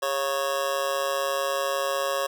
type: tone with amplitude modulation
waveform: 25% pulse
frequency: 551 Hz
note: C#5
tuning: 11 cents flat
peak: -17 dBFS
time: 0.02-2.27 s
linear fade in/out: 10 ms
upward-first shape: sine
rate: 146 Hz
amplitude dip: 80%
effects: none